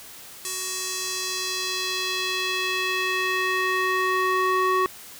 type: tone with band-pass filter sweep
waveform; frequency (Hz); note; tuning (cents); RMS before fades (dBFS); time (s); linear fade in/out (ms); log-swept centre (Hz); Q
square; 372.5; F#4; +12; -25; 0.45-4.86; 0; 8100 to 1100; 1.4
effects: white hiss -43 dBFS RMS until 5.19 s